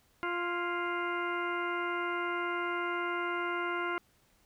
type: harmonic tone with a mistuned harmonic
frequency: 349.2 Hz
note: F4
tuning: in tune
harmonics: 1 / 2 / 3 / 4 / 5 / 6 / 7 / 8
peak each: -36 / -42 / -37 / -36 / -50 / -40 / -53 / -47 dBFS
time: 0.23-3.98 s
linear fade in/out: 0 ms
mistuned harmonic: 5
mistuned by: -100 cents
effects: pink hiss -68 dBFS RMS until 4.45 s